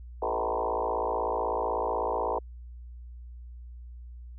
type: tone with frequency modulation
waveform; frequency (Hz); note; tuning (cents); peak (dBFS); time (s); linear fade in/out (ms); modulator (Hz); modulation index
sine; 698.5; F5; 0; -26; 0.22-2.39; 5; 56.1; 5.5
effects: added 60 Hz sine -41 dBFS peak until 4.38 s